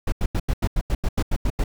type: noise bursts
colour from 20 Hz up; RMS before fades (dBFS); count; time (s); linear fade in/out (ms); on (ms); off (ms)
brown; -20; 12; 0.07-1.64; 5; 52; 86
effects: none